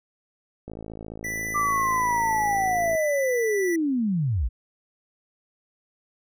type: click train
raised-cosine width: 2 ms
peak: -24 dBFS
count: 125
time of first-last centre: 0.68-2.951 s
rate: 54.6 Hz
type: tone with vibrato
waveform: square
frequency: 1975.5 Hz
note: B6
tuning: in tune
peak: -29 dBFS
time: 1.24-3.76 s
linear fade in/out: 5 ms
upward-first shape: triangle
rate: 0.67 Hz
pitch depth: 15 cents each way
type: linear sweep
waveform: sine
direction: down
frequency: 1189 to 46.25 Hz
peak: -21 dBFS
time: 1.54-4.49 s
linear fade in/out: 20 ms
effects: none